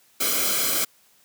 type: noise with comb filter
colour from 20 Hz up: white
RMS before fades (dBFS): -23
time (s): 0.2-0.85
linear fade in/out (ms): 10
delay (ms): 1.1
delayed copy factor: -0.95
effects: white hiss -59 dBFS RMS until 1.24 s + high-pass 100 Hz 12 dB/octave